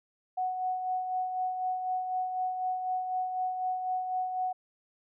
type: tone with tremolo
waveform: sine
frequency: 740 Hz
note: F#5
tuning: in tune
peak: -27 dBFS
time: 0.37-4.53 s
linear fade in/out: 10 ms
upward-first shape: sine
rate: 4 Hz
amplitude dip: 45%
effects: none